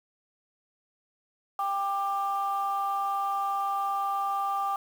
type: tone pair together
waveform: sine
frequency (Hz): 791.6 / 1186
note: G5 / D6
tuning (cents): +17 / +17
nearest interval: perfect fifth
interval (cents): 700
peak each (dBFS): -28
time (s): 1.59-4.76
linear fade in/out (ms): 2
effects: tanh soft clip ceiling -20 dBFS + 8-bit